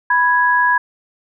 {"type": "tone pair together", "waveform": "sine", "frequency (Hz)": [987.8, 1661.3], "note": ["B5", "G#6"], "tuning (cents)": [0, 0], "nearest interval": "major sixth", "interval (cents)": 900, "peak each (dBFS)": -14, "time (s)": [0.1, 0.78], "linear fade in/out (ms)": 5, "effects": []}